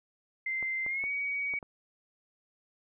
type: tone with pitch glide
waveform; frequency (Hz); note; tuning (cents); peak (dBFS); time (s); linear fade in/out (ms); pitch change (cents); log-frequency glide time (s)
sine; 2082 to 2257; C7 to C#7; -9 to +31; -30; 0.46-1.59; 5; +140; 0.86-1.09
type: clicks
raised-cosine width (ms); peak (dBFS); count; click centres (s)
1; -31; 5; 0.627 / 0.864 / 1.039 / 1.538 / 1.628
effects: none